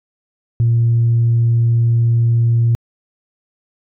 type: tone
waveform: sine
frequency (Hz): 116.7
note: A#2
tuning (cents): +2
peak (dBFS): -9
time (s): 0.6-2.75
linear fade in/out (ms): 0
effects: tanh soft clip ceiling -7 dBFS